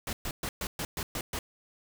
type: noise bursts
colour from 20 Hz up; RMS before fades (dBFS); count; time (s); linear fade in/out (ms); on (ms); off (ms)
pink; -34; 8; 0.07-1.39; 2; 60; 120
effects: none